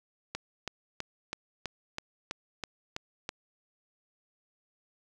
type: click train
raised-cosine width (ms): 0.2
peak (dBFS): -17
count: 10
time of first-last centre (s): 0.35-3.291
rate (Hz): 3.06
effects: none